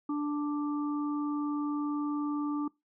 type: harmonic tone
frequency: 293.7 Hz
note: D4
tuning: in tune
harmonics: 1 / 3 / 4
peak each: -29 / -44 / -40 dBFS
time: 0.09-2.68 s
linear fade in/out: 5 ms
effects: noise-tail reverb RT60 0.2 s tail -23 dB re dry